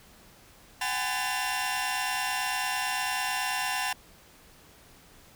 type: tone cluster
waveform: sawtooth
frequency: 750 / 819 / 1011 / 1765 / 2745 Hz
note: F#5 / G#5 / B5 / A6 / F7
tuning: +23 / -24 / +40 / +5 / -31 cents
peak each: -31 dBFS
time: 0.81-3.93 s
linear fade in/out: 5 ms
effects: pink hiss -55 dBFS RMS until 5.35 s